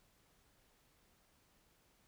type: silence
effects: pink hiss -72 dBFS RMS until 2.07 s